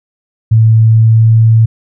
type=tone with pitch glide; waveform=sine; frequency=111.6 to 112.57 Hz; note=A2 to A2; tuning=+25 to +40 cents; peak=-3 dBFS; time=0.51-1.66 s; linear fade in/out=10 ms; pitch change=+15 cents; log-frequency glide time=0.83-1.36 s; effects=none